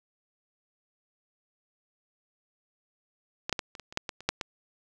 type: clicks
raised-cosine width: 0.2 ms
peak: -13 / -8 / -13 / -26 / -25 / -27 / -9 / -16 / -27 / -7 / -14 dBFS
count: 11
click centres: 3.495 / 3.527 / 3.592 / 3.752 / 3.797 / 3.925 / 3.974 / 4.092 / 4.206 / 4.29 / 4.412 s
effects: none